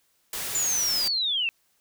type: noise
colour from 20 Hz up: white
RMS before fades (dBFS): -32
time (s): 0.33-1.08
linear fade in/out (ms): 2
type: linear sweep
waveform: sine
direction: down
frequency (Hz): 7140 to 2608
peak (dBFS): -23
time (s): 0.55-1.49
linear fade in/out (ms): 0
effects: white hiss -68 dBFS RMS until 1.8 s